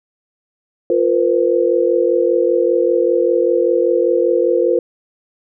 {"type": "chord", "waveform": "sine", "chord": "F suspended fourth", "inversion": "none", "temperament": "equal with one note detuned", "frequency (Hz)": [349.2, 466.2, 511.3], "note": ["F4", "Bb4", "C5"], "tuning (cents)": [0, 0, -40], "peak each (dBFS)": -16, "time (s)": [0.9, 4.79], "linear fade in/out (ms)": 2, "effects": []}